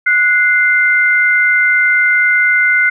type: tone pair together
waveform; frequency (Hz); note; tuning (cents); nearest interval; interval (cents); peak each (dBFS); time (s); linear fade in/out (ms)
sine; 1471 / 2085; F#6 / C7; -11 / -7; tritone; 604; -11; 0.06-2.9; 10
effects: none